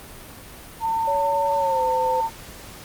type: tone with vibrato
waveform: sine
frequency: 903 Hz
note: A5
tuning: 45 cents sharp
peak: -20 dBFS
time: 0.8-2.3 s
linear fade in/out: 50 ms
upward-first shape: sine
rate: 18 Hz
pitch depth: 15 cents each way
type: tone with pitch glide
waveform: sine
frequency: 565 to 512.2 Hz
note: C#5 to C5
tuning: +33 to -37 cents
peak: -23 dBFS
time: 1.07-2.21 s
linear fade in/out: 10 ms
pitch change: -170 cents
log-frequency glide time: 1.58-1.82 s
effects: pink hiss -41 dBFS RMS until 2.84 s + Opus 32 kbps